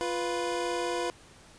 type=tone pair together; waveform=25% pulse; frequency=349.2 / 493.4 Hz; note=F4 / B4; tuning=0 / -2 cents; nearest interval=tritone; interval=598 cents; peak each=-28 / -28 dBFS; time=0.01-1.1 s; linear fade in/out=0 ms; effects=pink hiss -54 dBFS RMS until 1.58 s + resampled to 22050 Hz